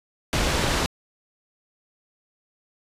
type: low-pass noise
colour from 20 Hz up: pink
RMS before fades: -23 dBFS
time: 0.33-0.86 s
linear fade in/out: 0 ms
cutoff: 6600 Hz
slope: 12 dB/octave
effects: resampled to 32000 Hz